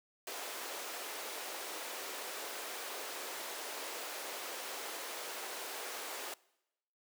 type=high-pass noise; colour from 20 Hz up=pink; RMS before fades=-43 dBFS; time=0.27-6.34 s; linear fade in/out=2 ms; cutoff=390 Hz; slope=24 dB/octave; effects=noise-tail reverb RT60 0.9 s tail -23 dB re dry